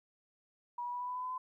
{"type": "tone with pitch steps", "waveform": "sine", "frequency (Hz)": [966, 973.3, 980.6, 988, 995.5, 1003, 1010.5, 1018.1], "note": ["B5", "B5", "B5", "B5", "B5", "B5", "B5", "C6"], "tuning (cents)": [-39, -26, -13, 0, 14, 26, 39, -48], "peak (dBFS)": -36, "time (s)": [0.78, 1.38], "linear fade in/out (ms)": 5, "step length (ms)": 75, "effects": ["13-bit"]}